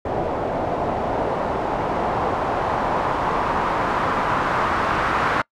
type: noise with low-pass filter sweep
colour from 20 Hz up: white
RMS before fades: -22 dBFS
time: 0.05-5.42 s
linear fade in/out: 5 ms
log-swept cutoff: 630 to 1300 Hz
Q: 1.9
effects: noise-tail reverb RT60 0.1 s tail -25 dB re dry